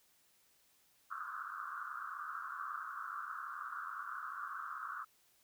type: band-pass noise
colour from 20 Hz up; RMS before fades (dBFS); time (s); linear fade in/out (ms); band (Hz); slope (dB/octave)
pink; -44; 1.1-5.05; 20; 1100 to 1500; 96
effects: white hiss -71 dBFS RMS until 5.43 s